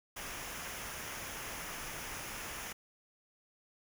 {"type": "noise with comb filter", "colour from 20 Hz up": "pink", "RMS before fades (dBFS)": -43, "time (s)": [0.16, 2.73], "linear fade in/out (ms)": 10, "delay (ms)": 0.24, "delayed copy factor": -0.55, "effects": []}